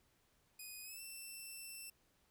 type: tone with pitch glide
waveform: 5% pulse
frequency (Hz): 2489 to 2683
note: D#7 to E7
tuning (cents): 0 to +30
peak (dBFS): -40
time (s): 0.59-1.9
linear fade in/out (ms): 5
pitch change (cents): +130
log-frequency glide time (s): 0.83-1.01
effects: pink hiss -75 dBFS RMS until 2.3 s